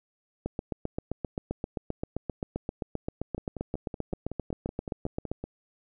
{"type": "two click trains", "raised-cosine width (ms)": 2, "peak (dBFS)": [-17, -22], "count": [38, 12], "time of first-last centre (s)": [[0.46, 5.316], [3.38, 5.44]], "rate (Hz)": [7.62, 5.34], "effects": []}